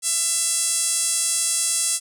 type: tone with band-pass filter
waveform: 5% pulse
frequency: 669 Hz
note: E5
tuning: 25 cents sharp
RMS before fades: -22 dBFS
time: 0.02-2 s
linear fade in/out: 50 ms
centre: 9400 Hz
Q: 2.4
effects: none